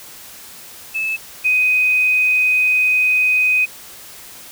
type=tone pair in turn; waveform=sine; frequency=2609 / 2505 Hz; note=E7 / D#7; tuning=-18 / +11 cents; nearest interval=minor second; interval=71 cents; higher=first; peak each=-18 / -12 dBFS; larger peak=second; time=0.94-1.17 / 1.44-3.66 s; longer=second; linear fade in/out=20 ms; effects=white hiss -38 dBFS RMS until 4.51 s